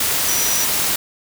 sine tone in noise, 5860 Hz, F#8, 18 cents flat, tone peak -21 dBFS, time 0.28-0.65 s, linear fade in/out 5 ms, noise white, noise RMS -19 dBFS, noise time 0-0.96 s, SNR -5 dB, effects none

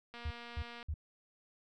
click train, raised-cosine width 0.3 ms, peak -33 dBFS, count 164, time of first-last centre 0.14-0.828 s, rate 237 Hz
sine tone bursts, 75.5 Hz, D2, 48 cents sharp, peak -34 dBFS, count 3, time 0.25-0.941 s, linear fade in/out 5 ms, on 57 ms, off 260 ms
effects none

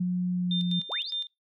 sine tone with pitch glide, 180 to 177.32 Hz, F#3 to F3, -47 to +27 cents, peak -24 dBFS, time 0-0.8 s, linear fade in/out 10 ms, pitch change -26 cents, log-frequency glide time 0.32-0.62 s
sine tone with tremolo, 3600 Hz, A7, 39 cents sharp, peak -28 dBFS, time 0.51-1.27 s, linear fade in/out 2 ms, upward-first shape square, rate 4.9 Hz, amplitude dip 70%
sine linear sweep, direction up, 261.6 to 5274 Hz, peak -34 dBFS, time 0.89-1.11 s, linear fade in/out 10 ms
effects noise-tail reverb RT60 0.2 s tail -21 dB re dry

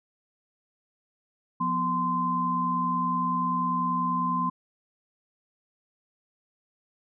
sine tone cluster, 176.2 / 246.5 / 1035 Hz, F3 / B3 / C6, +16 / -3 / -19 cents, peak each -31 / -32 / -25 dBFS, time 1.6-4.5 s, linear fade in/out 10 ms, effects none

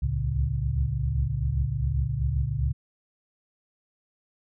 sine tone cluster, 64.3 / 69.3 / 71.9 / 112.4 / 138.8 Hz, C2 / C#2 / D2 / A2 / C#3, -30 / 0 / -36 / +37 / +3 cents, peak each -31 / -31 / -30 / -29 / -29 dBFS, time 0.02-2.73 s, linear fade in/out 10 ms, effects none

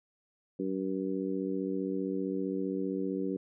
harmonic tone, 95.3 Hz, G2, 48 cents flat, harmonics 2 / 3 / 4 / 5, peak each -36 / -34 / -36 / -39 dBFS, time 0.59-3.37 s, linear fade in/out 5 ms, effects none

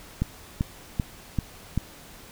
click train, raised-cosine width 5 ms, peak -11 dBFS, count 5, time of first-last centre 0.22-1.776 s, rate 2.57 Hz, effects pink hiss -47 dBFS RMS until 2.31 s

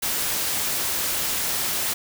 white noise, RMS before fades -25 dBFS, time 0.02-1.94 s, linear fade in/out 10 ms, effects none

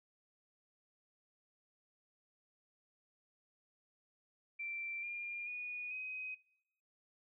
sine tone with pitch steps, 2349 / 2404 / 2460 / 2518 Hz, D7 / D7 / D#7 / D#7, 0 / +40 / -20 / +20 cents, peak -40 dBFS, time 4.59-6.35 s, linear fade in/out 10 ms, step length 440 ms, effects noise-tail reverb RT60 0.8 s tail -22 dB re dry

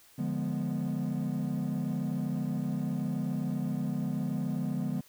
triangle chord, D diminished seventh, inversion none, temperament equal, 146.83 / 174.61 / 207.7 / 246.9 Hz, D3 / F3 / Ab3 / Cb4, 0 / 0 / 0 / 0 cents, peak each -32 dBFS, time 0.18-5.01 s, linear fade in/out 10 ms, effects tanh soft clip ceiling -23 dBFS + white hiss -59 dBFS RMS until 5.08 s

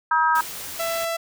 harmonic tone, 318.6 Hz, D#4, 41 cents sharp, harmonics 3 / 4 / 5, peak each -19 / -21 / -23 dBFS, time 0.11-0.41 s, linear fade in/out 5 ms
white noise, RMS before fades -34 dBFS, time 0.35-1.05 s, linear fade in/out 5 ms
sawtooth tone, 666 Hz, E5, 18 cents sharp, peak -20 dBFS, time 0.79-1.17 s, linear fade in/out 10 ms
effects none

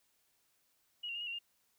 sine tone with pitch steps, 2900 / 2762 / 2841 / 2895 / 2748 / 2818 Hz, F#7 / F7 / F7 / F#7 / F7 / F7, -35 / -20 / +29 / -38 / -29 / +15 cents, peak -38 dBFS, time 1.03-1.39 s, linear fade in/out 10 ms, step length 60 ms, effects white hiss -75 dBFS RMS until 1.78 s

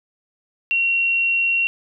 sine tone, 2739 Hz, F7, 34 cents flat, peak -16 dBFS, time 0.71-1.67 s, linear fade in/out 0 ms, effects none

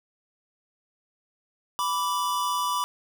square tone pair together, 987.8 / 1164.9 Hz, B5 / D6, 0 / -14 cents, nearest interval minor third, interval 286 cents, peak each -28 dBFS, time 1.79-2.84 s, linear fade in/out 0 ms, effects none

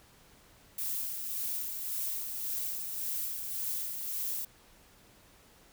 violet noise with tremolo, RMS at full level -34 dBFS, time 0.78-4.45 s, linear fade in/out 5 ms, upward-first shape sine, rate 1.8 Hz, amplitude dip 40%, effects pink hiss -60 dBFS RMS until 5.72 s

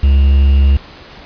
triangle tone with quantisation, 68.8 Hz, C#2, 12 cents flat, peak -4 dBFS, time 0.03-0.77 s, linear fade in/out 5 ms, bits 5, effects pink hiss -36 dBFS RMS until 1.25 s + resampled to 11025 Hz

